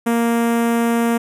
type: tone with notch filter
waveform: sawtooth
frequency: 233.1 Hz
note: A#3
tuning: in tune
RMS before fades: -17 dBFS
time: 0.06-1.18 s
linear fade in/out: 10 ms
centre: 4400 Hz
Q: 0.69
effects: resampled to 32000 Hz